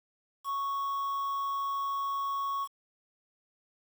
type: tone with quantisation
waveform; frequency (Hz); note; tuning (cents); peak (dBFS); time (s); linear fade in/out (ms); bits
triangle; 1107; C#6; -3; -28; 0.44-2.68; 50; 8
effects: none